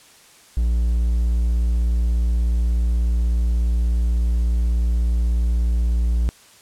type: tone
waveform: triangle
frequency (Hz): 58.27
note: A#1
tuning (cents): 0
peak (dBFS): -14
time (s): 0.57-6.29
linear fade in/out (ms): 0
effects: white hiss -49 dBFS RMS until 6.61 s + low-pass 10000 Hz 12 dB/octave